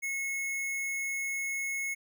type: tone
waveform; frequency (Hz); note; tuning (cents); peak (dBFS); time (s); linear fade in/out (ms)
square; 2182; C#7; -28; -32; 0.02-1.95; 20
effects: none